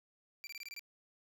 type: tone bursts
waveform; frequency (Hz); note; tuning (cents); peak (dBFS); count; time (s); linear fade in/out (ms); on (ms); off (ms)
25% pulse; 2349; D7; 0; -40; 7; 0.44-0.794; 0; 30; 24
effects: none